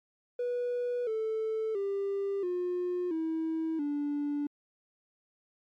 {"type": "tone with pitch steps", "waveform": "triangle", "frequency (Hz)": [488.3, 440.1, 396.6, 357.5, 322.2, 290.3], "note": ["B4", "A4", "G4", "F4", "E4", "D4"], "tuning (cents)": [-20, 0, 20, 41, -39, -20], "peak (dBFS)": -26, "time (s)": [0.39, 4.47], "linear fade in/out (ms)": 5, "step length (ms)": 680, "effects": ["tanh soft clip ceiling -25 dBFS", "MP3 96 kbps"]}